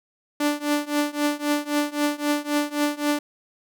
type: tone with tremolo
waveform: sawtooth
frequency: 293.7 Hz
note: D4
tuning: in tune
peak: -14 dBFS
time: 0.4-3.19 s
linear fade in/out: 5 ms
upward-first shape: triangle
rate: 3.8 Hz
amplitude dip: 95%
effects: none